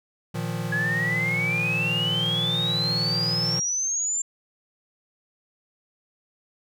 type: chord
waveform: square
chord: Bb suspended fourth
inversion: none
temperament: equal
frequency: 116.54 / 155.56 / 174.61 Hz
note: Bb2 / Eb3 / F3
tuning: 0 / 0 / 0 cents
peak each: -32 dBFS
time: 0.34-3.6 s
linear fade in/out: 10 ms
type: exponential sweep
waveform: sine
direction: up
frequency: 1674 to 7340 Hz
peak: -23 dBFS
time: 0.72-4.22 s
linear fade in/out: 5 ms
effects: none